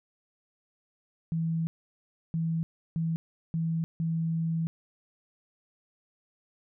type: tone bursts at uneven times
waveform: sine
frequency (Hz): 163.7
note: E3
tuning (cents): -12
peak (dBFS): -26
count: 5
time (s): 1.32-1.67 / 2.34-2.63 / 2.96-3.16 / 3.54-3.84 / 4-4.67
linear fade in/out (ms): 0
effects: none